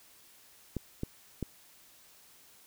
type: clicks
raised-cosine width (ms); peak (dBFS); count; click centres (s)
3; -20; 3; 0.767 / 1.034 / 1.427
effects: white hiss -59 dBFS RMS until 2.66 s